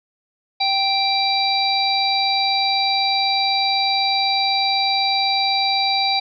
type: harmonic tone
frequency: 784 Hz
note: G5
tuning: in tune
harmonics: 1 / 3 / 5 / 6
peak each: -20 / -25 / -21 / -23 dBFS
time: 0.6-6.2 s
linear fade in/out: 10 ms
effects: none